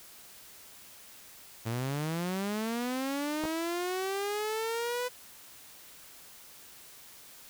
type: linear sweep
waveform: sawtooth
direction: up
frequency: 109.4 to 500 Hz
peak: -27 dBFS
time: 1.65-5.09 s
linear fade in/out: 20 ms
type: clicks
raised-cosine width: 1 ms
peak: -22 dBFS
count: 2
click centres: 3.438 / 3.453 s
effects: white hiss -52 dBFS RMS until 7.49 s